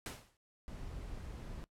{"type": "noise with exponential decay", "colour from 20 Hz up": "pink", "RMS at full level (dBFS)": -40, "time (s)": [0.06, 0.37], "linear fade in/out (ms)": 1, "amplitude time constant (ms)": 67}
{"type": "noise", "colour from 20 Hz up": "brown", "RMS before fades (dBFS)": -45, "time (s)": [0.68, 1.64], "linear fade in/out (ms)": 0}
{"effects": ["noise-tail reverb RT60 0.1 s tail -20 dB re dry", "low-pass 12000 Hz 12 dB/octave"]}